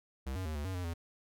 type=tone with pitch steps; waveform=square; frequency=66.2 / 93.4 / 77.8 / 73 / 94.1 / 89.6 / 84 Hz; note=C2 / F#2 / D#2 / D2 / F#2 / F2 / E2; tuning=+21 / +17 / 0 / -10 / +30 / +45 / +33 cents; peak=-36 dBFS; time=0.26-0.939 s; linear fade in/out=10 ms; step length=97 ms; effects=none